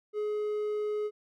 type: tone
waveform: triangle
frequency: 421.3 Hz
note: G#4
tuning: 25 cents sharp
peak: -27 dBFS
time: 0.13-1.11 s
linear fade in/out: 50 ms
effects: none